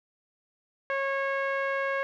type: tone with low-pass filter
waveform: sawtooth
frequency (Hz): 547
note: C#5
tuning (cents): -23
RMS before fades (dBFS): -29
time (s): 0.9-2.03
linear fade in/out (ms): 0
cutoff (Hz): 1900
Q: 2.8
effects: none